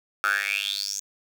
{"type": "tone with high-pass filter sweep", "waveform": "10% pulse", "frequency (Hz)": 99.8, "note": "G2", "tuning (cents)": 32, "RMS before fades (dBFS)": -27, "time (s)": [0.24, 1], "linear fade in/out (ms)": 0, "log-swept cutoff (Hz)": [1300, 6700], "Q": 8.3, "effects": []}